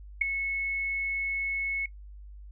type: tone with ADSR envelope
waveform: sine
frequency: 2196 Hz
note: C#7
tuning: 17 cents flat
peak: -17 dBFS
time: 0.21-1.86 s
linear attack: 8 ms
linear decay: 5 ms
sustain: -11 dB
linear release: 5 ms
effects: noise-tail reverb RT60 0.1 s tail -19 dB re dry + added 50 Hz sine -43 dBFS peak until 2.51 s